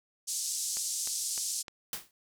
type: band-pass noise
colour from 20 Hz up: pink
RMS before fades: -34 dBFS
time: 0.27-1.63 s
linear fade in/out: 20 ms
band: 5500 to 9700 Hz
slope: 24 dB/octave
type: click train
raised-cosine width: 0.2 ms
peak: -24 dBFS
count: 4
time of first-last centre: 0.77-1.682 s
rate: 3.29 Hz
type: noise with exponential decay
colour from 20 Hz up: white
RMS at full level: -32 dBFS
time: 1.93-2.11 s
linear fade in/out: 1 ms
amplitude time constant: 37 ms
effects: none